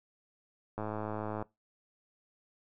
click train, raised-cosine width 1 ms, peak -23 dBFS, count 70, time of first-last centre 0.78-1.425 s, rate 107 Hz, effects noise-tail reverb RT60 0.2 s tail -21 dB re dry

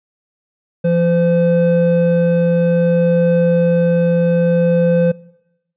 triangle tone pair together, 171.1 / 512.7 Hz, F3 / C5, -35 / -35 cents, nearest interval octave + perfect fifth, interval 1900 cents, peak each -12 dBFS, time 0.84-5.12 s, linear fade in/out 10 ms, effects noise-tail reverb RT60 0.9 s tail -23 dB re dry + resampled to 8000 Hz

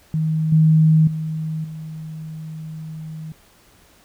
sine tone with level steps, 157.7 Hz, D#3, 24 cents sharp, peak -17 / -10 / -22 / -29 dBFS, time 0.14-3.32 s, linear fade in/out 0 ms, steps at 0.52 / 1.07 / 1.64 s, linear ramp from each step 5 ms, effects pink hiss -53 dBFS RMS until 4.04 s

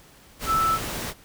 sine tone in noise, 1318.5 Hz, E6, in tune, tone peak -19 dBFS, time 0.46-0.79 s, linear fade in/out 50 ms, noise pink, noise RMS -31 dBFS, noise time 0.39-1.14 s, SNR +9 dB, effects pink hiss -52 dBFS RMS until 1.24 s

